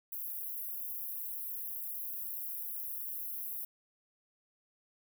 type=high-pass noise; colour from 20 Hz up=white; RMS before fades=-40 dBFS; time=0.12-3.65 s; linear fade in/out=5 ms; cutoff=11000 Hz; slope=96 dB/octave; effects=none